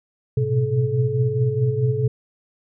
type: tone cluster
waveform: sine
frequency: 109.2 / 123.5 / 128.2 / 430.8 Hz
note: A2 / B2 / C3 / A4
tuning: -13 / 0 / -35 / -37 cents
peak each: -27 / -24 / -20 / -24 dBFS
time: 0.37-2.08 s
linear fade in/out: 5 ms
effects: none